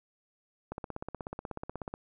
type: click train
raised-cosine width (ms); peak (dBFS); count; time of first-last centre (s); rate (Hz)
1; -23; 21; 0.72-1.94; 16.4
effects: none